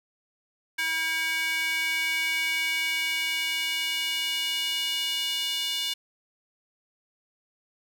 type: tone with high-pass filter sweep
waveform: square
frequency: 322.1 Hz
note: E4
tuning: 40 cents flat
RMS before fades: -28 dBFS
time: 0.78-5.94 s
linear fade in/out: 10 ms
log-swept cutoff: 1900 to 3200 Hz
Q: 3.9
effects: none